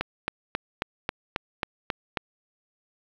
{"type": "click train", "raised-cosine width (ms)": 0.3, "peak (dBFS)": -9, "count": 9, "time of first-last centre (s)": [0.01, 2.172], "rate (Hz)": 3.7, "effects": ["low-pass 4000 Hz 12 dB/octave", "7-bit"]}